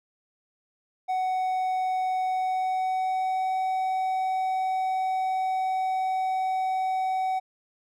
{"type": "tone with pitch glide", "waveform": "triangle", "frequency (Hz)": [746, 753.8], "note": ["F#5", "F#5"], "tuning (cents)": [14, 32], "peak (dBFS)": -22, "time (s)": [1.08, 7.4], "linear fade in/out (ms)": 20, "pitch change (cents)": 18, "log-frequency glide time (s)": [2.23, 3.57], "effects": []}